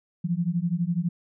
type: beating tone pair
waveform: sine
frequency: 166.6 / 178.6 Hz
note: E3 / F3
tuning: +19 / +39 cents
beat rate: 12 Hz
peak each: -26 / -26 dBFS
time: 0.24-1.09 s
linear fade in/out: 10 ms
effects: none